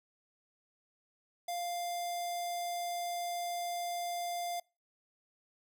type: tone with notch filter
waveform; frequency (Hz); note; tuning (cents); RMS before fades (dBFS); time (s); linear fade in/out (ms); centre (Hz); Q
square; 698.5; F5; 0; -37; 1.48-4.6; 5; 1500; 0.68
effects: noise-tail reverb RT60 0.3 s tail -26 dB re dry